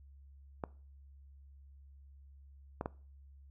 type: clicks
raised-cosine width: 1 ms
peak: -22 dBFS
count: 3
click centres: 0.638 / 2.811 / 2.859 s
effects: noise-tail reverb RT60 0.4 s tail -21 dB re dry + added 69 Hz sine -54 dBFS peak until 3.5 s